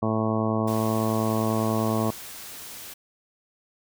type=harmonic tone; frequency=110 Hz; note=A2; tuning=in tune; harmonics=1 / 2 / 3 / 4 / 5 / 6 / 7 / 8 / 9 / 10; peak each=-28 / -26 / -31 / -32 / -34 / -31 / -37 / -38 / -37 / -33 dBFS; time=0.02-2.11 s; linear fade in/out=10 ms
type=noise; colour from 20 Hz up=white; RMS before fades=-40 dBFS; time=0.67-2.94 s; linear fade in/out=10 ms
effects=none